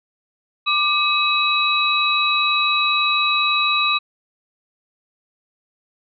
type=tone cluster; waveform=sine; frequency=1184 / 2554 / 3908 Hz; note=D6 / D#7 / B7; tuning=+14 / +45 / -19 cents; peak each=-20 dBFS; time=0.66-3.99 s; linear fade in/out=20 ms; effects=none